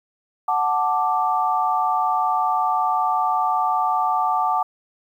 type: chord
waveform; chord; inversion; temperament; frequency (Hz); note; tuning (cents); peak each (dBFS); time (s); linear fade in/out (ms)
sine; D major; first; equal; 740 / 880 / 1174.7; F#5 / A5 / D6; 0 / 0 / 0; -22 / -22 / -22; 0.48-4.63; 5
effects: 9-bit